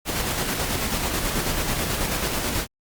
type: noise with tremolo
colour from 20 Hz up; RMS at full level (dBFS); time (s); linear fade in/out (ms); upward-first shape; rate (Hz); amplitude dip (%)
pink; -24; 0.05-2.67; 50; square; 9.2; 30
effects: Opus 48 kbps